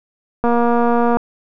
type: click train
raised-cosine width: 1 ms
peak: -4 dBFS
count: 174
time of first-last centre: 0.44-1.17 s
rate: 237 Hz
effects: none